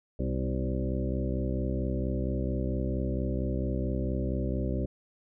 harmonic tone with a mistuned harmonic, 64.4 Hz, C2, 27 cents flat, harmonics 1 / 2 / 3 / 4 / 5 / 6 / 8 / 9, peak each -31 / -34 / -36 / -37 / -38 / -39 / -40 / -41 dBFS, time 0.19-4.86 s, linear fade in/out 5 ms, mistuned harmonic 3, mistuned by +47 cents, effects none

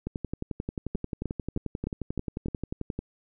two click trains, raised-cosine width 3 ms, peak -18 / -17 dBFS, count 34 / 6, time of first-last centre 0.07-2.99 / 0.95-2.484 s, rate 11.3 / 3.26 Hz, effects none

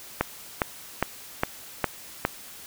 click train, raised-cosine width 0.5 ms, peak -6 dBFS, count 6, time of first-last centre 0.21-2.251 s, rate 2.45 Hz, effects white hiss -44 dBFS RMS until 2.66 s

